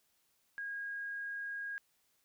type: tone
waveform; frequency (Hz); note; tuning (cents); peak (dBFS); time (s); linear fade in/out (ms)
sine; 1634; G#6; -29; -38; 0.58-1.78; 0
effects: white hiss -75 dBFS RMS until 2.24 s